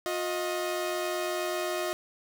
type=tone pair together; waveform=sawtooth; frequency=357.5 / 627 Hz; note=F4 / D#5; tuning=+41 / +13 cents; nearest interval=minor seventh; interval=972 cents; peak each=-28 dBFS; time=0.06-1.93 s; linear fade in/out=0 ms; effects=none